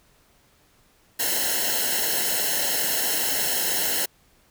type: noise with comb filter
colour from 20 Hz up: white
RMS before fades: -24 dBFS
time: 1.19-4.06 s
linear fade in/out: 10 ms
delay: 0.84 ms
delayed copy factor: -0.95
effects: pink hiss -60 dBFS RMS until 4.5 s